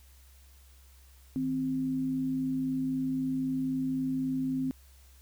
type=tone pair together; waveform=sine; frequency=157.81 / 261.6 Hz; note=D#3 / C4; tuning=+25 / 0 cents; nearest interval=major sixth; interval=875 cents; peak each=-39 / -28 dBFS; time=1.36-4.71 s; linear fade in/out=0 ms; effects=added 66 Hz sine -54 dBFS peak until 5.21 s + white hiss -62 dBFS RMS until 5.21 s